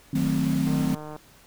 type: chord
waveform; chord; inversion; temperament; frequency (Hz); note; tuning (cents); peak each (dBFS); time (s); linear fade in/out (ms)
sine; D# diminished seventh; none; equal; 155.56 / 185 / 220 / 261.6; D#3 / F#3 / A3 / C4; 0 / 0 / 0 / 0; -26 / -28 / -29 / -25; 0.13-0.95; 5
type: noise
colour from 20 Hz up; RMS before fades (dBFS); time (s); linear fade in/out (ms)
pink; -38; 0.15-0.95; 5
type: click train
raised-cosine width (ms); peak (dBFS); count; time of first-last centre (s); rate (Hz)
1; -25; 76; 0.67-1.163; 152
effects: pink hiss -54 dBFS RMS until 1.46 s